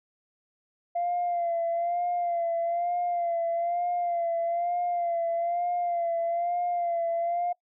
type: tone with vibrato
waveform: sine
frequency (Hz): 690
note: F5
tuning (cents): -21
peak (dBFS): -24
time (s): 0.95-7.53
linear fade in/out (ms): 10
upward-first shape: sine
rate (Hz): 1.1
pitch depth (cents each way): 42
effects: noise-tail reverb RT60 0.1 s tail -23 dB re dry + tanh soft clip ceiling -21 dBFS